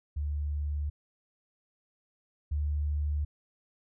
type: tone pair in turn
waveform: sine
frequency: 73.42 / 73.89 Hz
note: D2 / D2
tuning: 0 / +11 cents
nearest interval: unison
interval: 11 cents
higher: second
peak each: -29 / -27 dBFS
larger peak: second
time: 0.16-0.9 / 2.51-3.25 s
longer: neither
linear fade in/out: 10 ms
effects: none